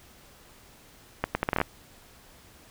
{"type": "accelerating click train", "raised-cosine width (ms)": 0.5, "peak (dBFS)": -9, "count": 9, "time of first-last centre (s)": [1.24, 1.615], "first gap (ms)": 110, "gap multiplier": 0.73, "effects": ["pink hiss -54 dBFS RMS until 2.7 s"]}